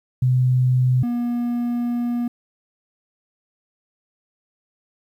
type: tone pair in turn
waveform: sine / triangle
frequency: 127.1 / 239.9 Hz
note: C3 / A#3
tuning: -50 / +50 cents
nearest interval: major seventh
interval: 1100 cents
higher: second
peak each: -14 / -18 dBFS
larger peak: first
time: 0.22-1.03 / 1.03-2.28 s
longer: second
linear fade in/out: 5 ms
effects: 9-bit